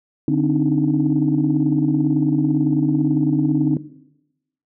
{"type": "tone cluster", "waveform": "sine", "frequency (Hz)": [147.5, 261.7, 293.5, 311.5], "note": ["D3", "C4", "D4", "D#4"], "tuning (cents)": [8, 0, -1, 2], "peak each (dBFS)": -20, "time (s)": [0.28, 3.77], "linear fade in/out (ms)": 2, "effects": ["noise-tail reverb RT60 0.9 s tail -17 dB re dry", "tanh soft clip ceiling -7 dBFS"]}